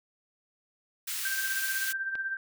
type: high-pass noise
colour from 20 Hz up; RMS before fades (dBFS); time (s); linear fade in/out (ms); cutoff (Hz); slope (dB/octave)
white; -34; 1.07-1.93; 10; 1400; 24
type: tone with tremolo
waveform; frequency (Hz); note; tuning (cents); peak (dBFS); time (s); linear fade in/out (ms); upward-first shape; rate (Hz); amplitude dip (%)
sine; 1569; G6; +1; -28; 1.25-2.37; 2; sine; 16; 55
type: click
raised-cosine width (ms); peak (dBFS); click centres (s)
0.3; -27; 2.154
effects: none